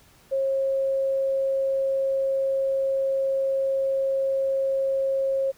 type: tone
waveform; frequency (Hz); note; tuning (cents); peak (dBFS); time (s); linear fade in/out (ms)
sine; 540; C#5; -45; -21; 0.31-5.52; 20
effects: pink hiss -56 dBFS RMS until 5.57 s